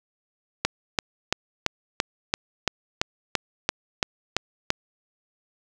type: click train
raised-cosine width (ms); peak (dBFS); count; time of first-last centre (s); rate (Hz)
0.2; -3; 13; 0.65-4.704; 2.96
effects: none